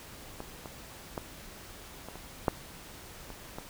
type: clicks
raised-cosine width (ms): 1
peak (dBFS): -24 / -27 / -19 / -28 / -29 / -10 / -29 / -24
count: 8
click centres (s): 0.404 / 0.658 / 1.178 / 2.086 / 2.156 / 2.482 / 3.303 / 3.585
effects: pink hiss -48 dBFS RMS until 3.69 s